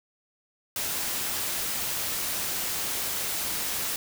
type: noise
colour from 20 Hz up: white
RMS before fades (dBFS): -30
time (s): 0.76-3.96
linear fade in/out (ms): 2
effects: none